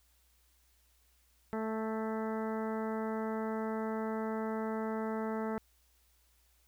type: harmonic tone with a mistuned harmonic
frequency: 220 Hz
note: A3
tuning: in tune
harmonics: 1 / 2 / 3 / 4 / 5 / 6 / 7 / 8 / 9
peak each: -36 / -38 / -43 / -43 / -50 / -46 / -53 / -54 / -54 dBFS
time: 1.53-5.58 s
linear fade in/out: 0 ms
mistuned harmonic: 7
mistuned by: +31 cents
effects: added 60 Hz sine -69 dBFS peak until 6.67 s + white hiss -71 dBFS RMS until 6.67 s